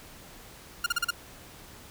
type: tone bursts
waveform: sawtooth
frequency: 1408 Hz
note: F6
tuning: 14 cents sharp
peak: -20 dBFS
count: 5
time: 0.84-1.107 s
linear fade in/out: 5 ms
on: 23 ms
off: 38 ms
effects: pink hiss -49 dBFS RMS until 1.9 s